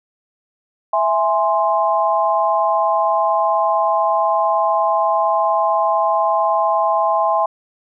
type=chord; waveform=sine; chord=E augmented; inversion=none; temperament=equal; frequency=659.3 / 830.6 / 1046.5 Hz; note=E5 / G#5 / B#5; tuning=0 / 0 / 0 cents; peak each=-18 dBFS; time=0.93-7.46 s; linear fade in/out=5 ms; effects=none